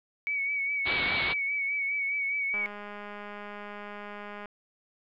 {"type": "tone with vibrato", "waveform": "sine", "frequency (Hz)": 2252, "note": "C#7", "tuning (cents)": 27, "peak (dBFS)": -27, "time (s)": [0.27, 2.66], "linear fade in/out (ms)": 0, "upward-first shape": "sine", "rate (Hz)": 4.9, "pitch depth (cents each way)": 39}
{"type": "low-pass noise", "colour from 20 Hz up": "white", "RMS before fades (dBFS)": -32, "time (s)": [0.85, 1.34], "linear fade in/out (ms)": 20, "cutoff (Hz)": 4200, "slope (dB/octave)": 96}
{"type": "click train", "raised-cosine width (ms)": 0.5, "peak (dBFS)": -27, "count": 396, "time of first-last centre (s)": [2.54, 4.457], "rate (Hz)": 206}
{"effects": []}